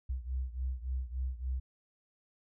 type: beating tone pair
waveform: sine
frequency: 62.9 / 66.4 Hz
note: B1 / C2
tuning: +32 / +26 cents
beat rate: 3.5 Hz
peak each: -35 / -38 dBFS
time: 0.09-1.6 s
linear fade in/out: 10 ms
effects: none